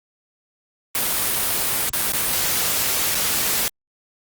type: noise with dropouts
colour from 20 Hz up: white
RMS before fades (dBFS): -21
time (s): 0.95-3.68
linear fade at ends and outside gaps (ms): 0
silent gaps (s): 1.893-1.934 / 2.121-2.134 / 3.147-3.152
effects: Opus 32 kbps